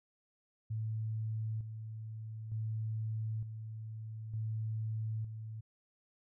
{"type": "tone with tremolo", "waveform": "sine", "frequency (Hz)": 110, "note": "A2", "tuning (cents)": 0, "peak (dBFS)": -34, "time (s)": [0.7, 5.61], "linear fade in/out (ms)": 10, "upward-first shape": "square", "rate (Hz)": 0.55, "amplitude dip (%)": 55, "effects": []}